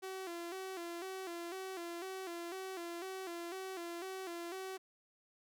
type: tone with vibrato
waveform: sawtooth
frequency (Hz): 360.1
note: F#4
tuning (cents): -47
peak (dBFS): -38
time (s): 0.02-4.78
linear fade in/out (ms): 20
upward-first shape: square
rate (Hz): 2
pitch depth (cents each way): 90
effects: none